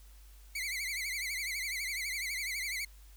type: tone with vibrato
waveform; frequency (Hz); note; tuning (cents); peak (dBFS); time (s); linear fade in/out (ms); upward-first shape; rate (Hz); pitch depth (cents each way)
sawtooth; 2152; C7; +48; -31; 0.55-2.85; 5; triangle; 12; 160
effects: added 50 Hz sine -52 dBFS peak until 3.16 s + white hiss -63 dBFS RMS until 3.16 s